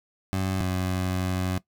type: tone pair in turn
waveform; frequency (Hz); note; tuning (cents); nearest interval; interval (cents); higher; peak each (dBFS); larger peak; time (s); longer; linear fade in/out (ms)
20% pulse; 94.9 / 92.3; F#2 / F#2; +44 / -4; unison; 48; first; -20 / -20; neither; 0.33-0.61 / 0.61-1.58; second; 0
effects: noise-tail reverb RT60 0.1 s tail -18 dB re dry